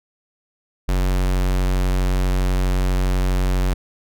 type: tone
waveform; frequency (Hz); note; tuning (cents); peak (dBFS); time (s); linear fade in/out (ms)
square; 46.15; F#1; -4; -17; 0.88-3.74; 10
effects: none